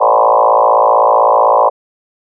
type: tone with frequency modulation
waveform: sine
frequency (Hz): 785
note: G5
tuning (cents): +2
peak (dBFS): -6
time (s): 0-1.7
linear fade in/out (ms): 20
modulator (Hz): 55.8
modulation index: 5
effects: none